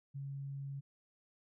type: tone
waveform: sine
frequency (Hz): 138.59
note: C#3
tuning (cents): 0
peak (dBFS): -40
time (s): 0.14-0.81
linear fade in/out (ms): 20
effects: none